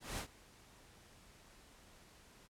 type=noise with ADSR envelope; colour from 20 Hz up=pink; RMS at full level=-40 dBFS; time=0-2.48 s; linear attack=180 ms; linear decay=88 ms; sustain=-22 dB; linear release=24 ms; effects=noise-tail reverb RT60 0.1 s tail -26 dB re dry + low-pass 11000 Hz 12 dB/octave